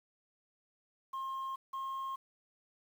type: tone pair in turn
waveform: sine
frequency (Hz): 1067 / 1071.1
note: C6 / C6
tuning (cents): +34 / +40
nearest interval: unison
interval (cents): 6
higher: second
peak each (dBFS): -34 / -34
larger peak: neither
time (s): 1.13-1.56 / 1.73-2.16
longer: neither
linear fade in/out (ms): 10
effects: tanh soft clip ceiling -35 dBFS + 10-bit